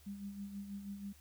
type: tone with tremolo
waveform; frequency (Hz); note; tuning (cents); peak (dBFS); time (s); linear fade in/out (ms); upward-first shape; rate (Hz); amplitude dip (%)
sine; 200; G3; +35; -40; 0.06-1.13; 10; sine; 6.2; 55
effects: added 74 Hz sine -61 dBFS peak until 1.2 s + white hiss -65 dBFS RMS until 1.2 s